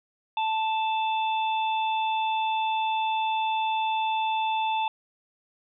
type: harmonic tone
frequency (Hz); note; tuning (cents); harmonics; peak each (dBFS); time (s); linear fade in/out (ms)
880; A5; 0; 1 / 3 / 4; -24 / -34 / -36; 0.37-4.88; 2
effects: none